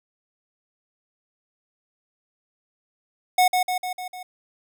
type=tone with echo; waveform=square; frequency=732 Hz; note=F#5; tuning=19 cents flat; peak=-15 dBFS; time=3.38-3.48 s; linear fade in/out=5 ms; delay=150 ms; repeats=5; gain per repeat=-4 dB; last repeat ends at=4.23 s; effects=none